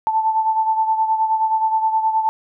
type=beating tone pair; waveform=sine; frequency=880 / 889.5 Hz; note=A5 / A5; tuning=0 / +19 cents; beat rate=9.5 Hz; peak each=-16 / -23 dBFS; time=0.07-2.29 s; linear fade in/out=0 ms; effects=none